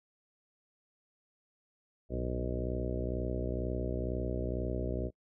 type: harmonic tone with a mistuned harmonic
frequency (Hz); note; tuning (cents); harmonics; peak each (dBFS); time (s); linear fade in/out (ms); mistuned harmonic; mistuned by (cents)
62.1; B1; +10; 1 / 2 / 3 / 4 / 5 / 6 / 7 / 8 / 9 / 10; -36 / -40 / -43 / -42 / -43 / -40 / -45 / -43 / -47 / -43; 2.09-5.11; 50; 2; -70
effects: noise-tail reverb RT60 0.1 s tail -26 dB re dry